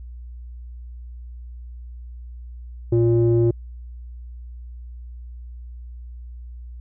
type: tone with low-pass filter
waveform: square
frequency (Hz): 116.54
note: A#2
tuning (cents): 0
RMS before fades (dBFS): -17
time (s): 2.92-3.51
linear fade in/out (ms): 5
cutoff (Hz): 390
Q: 4.3
effects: added 60 Hz sine -34 dBFS peak until 6.8 s